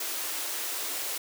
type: high-pass noise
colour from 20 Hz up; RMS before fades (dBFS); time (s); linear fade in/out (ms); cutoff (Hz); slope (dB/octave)
white; -33; 0-1.18; 5; 280; 96
effects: none